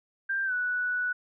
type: tone with pitch glide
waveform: sine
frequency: 1584 to 1477.9 Hz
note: G6 to F#6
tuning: +18 to -2 cents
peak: -26 dBFS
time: 0.29-1.13 s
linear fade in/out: 10 ms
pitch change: -120 cents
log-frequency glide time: 0.45-0.53 s
effects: none